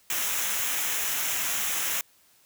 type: noise with comb filter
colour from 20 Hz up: white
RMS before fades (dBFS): -28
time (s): 0.1-2.01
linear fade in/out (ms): 2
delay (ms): 0.22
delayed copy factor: -0.6
effects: white hiss -61 dBFS RMS until 2.45 s